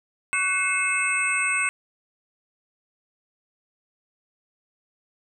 sine tone cluster, 1123 / 1492 / 2155 / 2607 / 8190 Hz, C#6 / F#6 / C#7 / E7 / C9, +22 / +14 / -49 / -20 / -38 cents, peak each -31 / -29 / -25 / -25 / -31 dBFS, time 0.33-1.69 s, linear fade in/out 0 ms, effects none

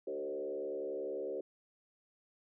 sine tone with frequency modulation, 456.2 Hz, A#4, 37 cents flat, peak -36 dBFS, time 0.07-1.41 s, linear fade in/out 5 ms, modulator 70.8 Hz, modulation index 1.6, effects none

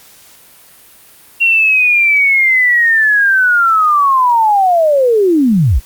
sine linear sweep, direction down, 2756 to 43.08 Hz, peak -7 dBFS, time 1.4-5.8 s, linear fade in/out 20 ms, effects white hiss -42 dBFS RMS until 5.85 s + Opus 48 kbps

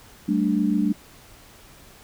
sine chord, G suspended second, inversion none, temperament equal with one note detuned, 192.96 / 220 / 293.7 Hz, G3 / A3 / D4, -27 / 0 / 0 cents, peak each -23 dBFS, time 0.28-0.93 s, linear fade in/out 10 ms, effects pink hiss -49 dBFS RMS until 2.03 s

